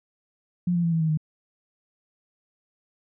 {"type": "tone with pitch steps", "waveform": "sine", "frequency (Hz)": [176.8, 172.16, 167.65, 163.25, 158.97, 154.8], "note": ["F3", "F3", "E3", "E3", "D#3", "D#3"], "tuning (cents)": [22, -25, 30, -17, 38, -9], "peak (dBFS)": -20, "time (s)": [0.67, 1.174], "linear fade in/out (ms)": 5, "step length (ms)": 84, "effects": []}